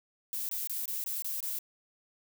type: noise bursts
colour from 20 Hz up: violet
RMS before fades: -35 dBFS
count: 7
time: 0.33-1.588 s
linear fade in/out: 0 ms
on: 160 ms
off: 23 ms
effects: none